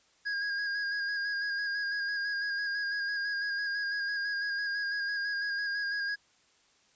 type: tone with vibrato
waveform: square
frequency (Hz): 1636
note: G#6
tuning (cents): -26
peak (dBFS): -31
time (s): 0.25-6.16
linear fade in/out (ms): 20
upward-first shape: square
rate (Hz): 6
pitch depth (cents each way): 23
effects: white hiss -66 dBFS RMS until 6.95 s + resampled to 16000 Hz